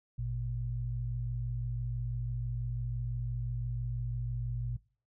sine tone pair together, 53.22 / 119.2 Hz, G#1 / A#2, +43 / +39 cents, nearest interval octave + major second, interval 1396 cents, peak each -37 / -34 dBFS, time 0.18-4.77 s, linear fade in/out 10 ms, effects noise-tail reverb RT60 0.4 s tail -21 dB re dry

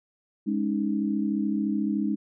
sine chord, Ab suspended fourth, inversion none, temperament equal, 207.7 / 277.2 / 311.1 Hz, Ab3 / Db4 / Eb4, 0 / 0 / 0 cents, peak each -26 / -30 / -29 dBFS, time 0.46-2.16 s, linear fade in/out 20 ms, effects none

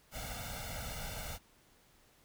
pink noise with comb filter, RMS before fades -42 dBFS, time 0.11-1.39 s, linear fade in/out 50 ms, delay 1.4 ms, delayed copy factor +1, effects pink hiss -66 dBFS RMS until 2.24 s

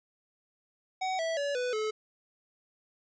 square tone with pitch steps, 752 / 654.7 / 569.9 / 496.1 / 431.9 Hz, F#5 / E5 / C#5 / B4 / A4, +28 / -12 / +48 / +8 / -32 cents, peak -30 dBFS, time 1.01-1.91 s, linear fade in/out 10 ms, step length 180 ms, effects resampled to 16000 Hz

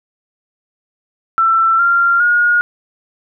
sine tone with pitch steps, 1338 / 1386 / 1435.7 Hz, E6 / F6 / F6, +25 / -14 / +47 cents, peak -9 dBFS, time 1.38-2.61 s, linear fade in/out 0 ms, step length 410 ms, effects none

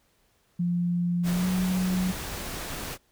sine tone with pitch glide, 174.61 to 184.14 Hz, F3 to F#3, 0 to -8 cents, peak -23 dBFS, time 0.59-2.12 s, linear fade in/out 10 ms, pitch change +92 cents, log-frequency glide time 1.3-1.48 s
pink noise, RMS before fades -35 dBFS, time 1.23-2.98 s, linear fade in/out 50 ms
effects pink hiss -67 dBFS RMS until 3.11 s

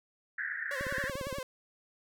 white band-pass noise, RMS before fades -37 dBFS, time 0.38-1.1 s, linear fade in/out 5 ms, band 1500 to 1900 Hz, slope 96 dB/octave
sawtooth tone with vibrato, 542 Hz, C#5, 39 cents flat, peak -33 dBFS, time 0.71-1.43 s, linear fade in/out 2 ms, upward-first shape sine, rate 11 Hz, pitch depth 98 cents each way
click train, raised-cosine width 3 ms, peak -27 dBFS, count 11, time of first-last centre 0.81-1.385 s, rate 17.4 Hz
effects none

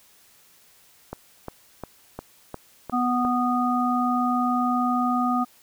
click train, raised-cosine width 1 ms, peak -18 dBFS, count 7, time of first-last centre 1.13-3.25 s, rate 2.83 Hz
harmonic tone, 246.8 Hz, B3, 1 cent flat, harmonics 1 / 3 / 5, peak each -23 / -26 / -25 dBFS, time 2.92-5.45 s, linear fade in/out 20 ms
effects white hiss -56 dBFS RMS until 5.62 s

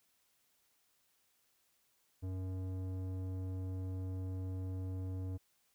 square tone with low-pass filter, 93.4 Hz, F#2, 17 cents sharp, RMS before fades -40 dBFS, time 2.22-5.38 s, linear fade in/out 20 ms, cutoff 460 Hz, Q 0.7, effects white hiss -75 dBFS RMS until 5.74 s

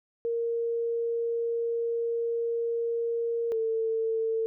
sine tone pair in turn, 465.1 / 448.3 Hz, A#4 / A4, -4 / +32 cents, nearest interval minor second, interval 64 cents, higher first, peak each -26 / -25 dBFS, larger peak second, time 0.25-3.52 / 3.52-4.46 s, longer first, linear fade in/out 0 ms, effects none

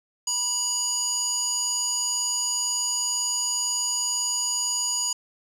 square tone with band-pass filter, 973 Hz, B5, 26 cents flat, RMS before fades -26 dBFS, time 0.27-5.13 s, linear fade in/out 5 ms, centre 6400 Hz, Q 5.5, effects none

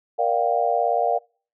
sine chord, G minor seventh, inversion first, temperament just, 470.4 / 588 / 705.6 / 784 Hz, Bb4 / D5 / F5 / G5, +16 / +2 / +18 / 0 cents, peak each -25 / -25 / -21 / -26 dBFS, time 0.18-1.19 s, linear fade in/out 20 ms, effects noise-tail reverb RT60 0.4 s tail -26 dB re dry

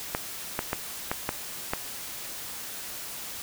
clicks, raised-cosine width 0.5 ms, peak -11 dBFS, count 6, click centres 0.149 / 0.591 / 0.731 / 1.115 / 1.291 / 1.735 s, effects white hiss -38 dBFS RMS until 3.42 s

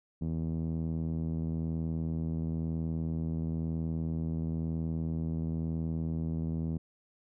5% pulse tone with low-pass filter, 81 Hz, E2, 30 cents flat, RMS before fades -33 dBFS, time 0.21-6.78 s, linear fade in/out 10 ms, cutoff 190 Hz, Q 1.7, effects none

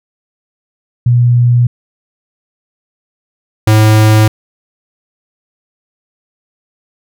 sine / square tone pair in turn, 121.3 / 108.31 Hz, B2 / A2, -31 / -27 cents, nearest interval major second, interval 196 cents, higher first, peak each -5 dBFS, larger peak neither, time 1.06-1.67 / 3.67-4.28 s, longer neither, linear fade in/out 5 ms, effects none

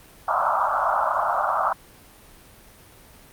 white band-pass noise, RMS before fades -22 dBFS, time 0.28-1.73 s, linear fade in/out 5 ms, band 590 to 1400 Hz, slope 96 dB/octave, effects pink hiss -49 dBFS RMS until 3.32 s + Opus 32 kbps

